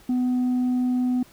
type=tone; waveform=sine; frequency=250.3 Hz; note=B3; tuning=23 cents sharp; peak=-17 dBFS; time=0.09-1.23 s; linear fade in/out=5 ms; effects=tanh soft clip ceiling -19 dBFS + pink hiss -53 dBFS RMS until 1.32 s